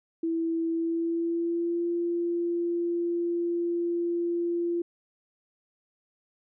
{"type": "tone with pitch glide", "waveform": "sine", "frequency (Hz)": [329.6, 343.6], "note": ["E4", "F4"], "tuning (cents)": [0, -28], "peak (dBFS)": -25, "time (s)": [0.23, 4.82], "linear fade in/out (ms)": 5, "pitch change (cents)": 72, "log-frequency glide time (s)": [0.7, 1.87], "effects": []}